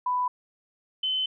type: tone pair in turn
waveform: sine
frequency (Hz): 994 / 3050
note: B5 / G7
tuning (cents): +11 / -48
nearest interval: octave + perfect fifth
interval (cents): 1941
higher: second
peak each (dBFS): -23 / -24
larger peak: first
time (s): 0.06-0.28 / 1.03-1.26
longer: second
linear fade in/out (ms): 5
effects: none